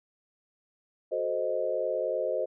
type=chord; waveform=sine; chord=F# diminished seventh; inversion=none; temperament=equal; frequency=370 / 440 / 523.3 / 622.3 Hz; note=F#4 / A4 / C5 / Eb5; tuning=0 / 0 / 0 / 0 cents; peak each=-36 / -35 / -30 / -31 dBFS; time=1.11-2.46 s; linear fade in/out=20 ms; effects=none